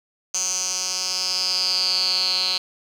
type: tone with band-pass filter sweep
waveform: 10% pulse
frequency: 185 Hz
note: F#3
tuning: in tune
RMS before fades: -23 dBFS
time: 0.34-2.58 s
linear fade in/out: 5 ms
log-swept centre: 6200 to 4100 Hz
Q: 8.8
effects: 8-bit

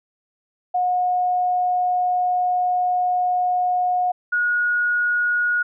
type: tone pair in turn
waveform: sine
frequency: 724 / 1448 Hz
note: F#5 / F#6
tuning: -38 / -38 cents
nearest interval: octave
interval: 1200 cents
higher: second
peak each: -17 dBFS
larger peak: neither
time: 0.74-4.12 / 4.32-5.63 s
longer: first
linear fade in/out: 10 ms
effects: none

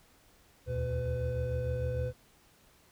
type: tone cluster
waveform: triangle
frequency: 74.8 / 81.5 / 121.2 / 503 Hz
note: D2 / E2 / B2 / B4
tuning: +32 / -19 / -32 / +32 cents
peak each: -35 / -37 / -32 / -33 dBFS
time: 0.66-2.13 s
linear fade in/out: 50 ms
effects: pink hiss -63 dBFS RMS until 2.91 s

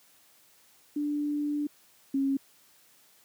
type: tone pair in turn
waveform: sine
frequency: 293.7 / 273 Hz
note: D4 / C#4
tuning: 0 / -26 cents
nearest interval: minor second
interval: 126 cents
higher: first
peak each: -27 / -24 dBFS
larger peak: second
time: 0.96-1.67 / 2.14-2.37 s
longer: first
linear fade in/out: 5 ms
effects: white hiss -61 dBFS RMS until 3.24 s + high-pass 100 Hz 12 dB/octave

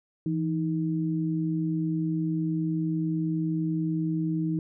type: tone pair together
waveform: sine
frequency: 165.26 / 314.5 Hz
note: E3 / D#4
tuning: +5 / +19 cents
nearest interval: major seventh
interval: 1114 cents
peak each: -27 / -28 dBFS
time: 0.26-4.59 s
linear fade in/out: 2 ms
effects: none

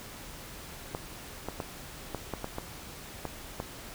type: clicks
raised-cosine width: 1 ms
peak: -19 dBFS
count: 9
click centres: 0.949 / 1.486 / 1.602 / 2.147 / 2.337 / 2.444 / 2.584 / 3.253 / 3.601 s
effects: pink hiss -45 dBFS RMS until 3.94 s

